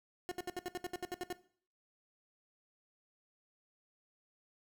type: tone bursts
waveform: 30% pulse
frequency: 359.9 Hz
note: F#4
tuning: 48 cents flat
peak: -34 dBFS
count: 12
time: 0.29-1.327 s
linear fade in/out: 0 ms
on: 25 ms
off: 67 ms
effects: noise-tail reverb RT60 0.5 s tail -17 dB re dry